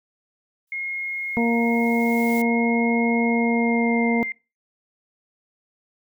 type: noise with exponential growth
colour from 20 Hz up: blue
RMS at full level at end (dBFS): -36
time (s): 0.67-2.42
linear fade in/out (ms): 5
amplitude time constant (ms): 380
type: tone with pitch glide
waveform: sine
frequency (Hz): 2151 to 2101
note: C7 to C7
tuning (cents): +47 to +7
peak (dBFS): -26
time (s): 0.72-4.32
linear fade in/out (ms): 2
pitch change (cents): -40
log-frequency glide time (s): 3.24-4.16
type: harmonic tone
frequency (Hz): 233.1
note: A#3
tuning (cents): 0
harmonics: 1 / 2 / 3 / 4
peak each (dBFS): -19 / -25 / -29 / -31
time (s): 1.37-4.23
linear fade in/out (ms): 0
effects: noise-tail reverb RT60 0.3 s tail -23 dB re dry